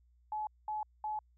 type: tone bursts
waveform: sine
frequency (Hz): 854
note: G#5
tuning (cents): +48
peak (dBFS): -34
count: 3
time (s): 0.32-1.19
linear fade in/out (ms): 2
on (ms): 150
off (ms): 210
effects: added 60 Hz sine -64 dBFS peak until 1.37 s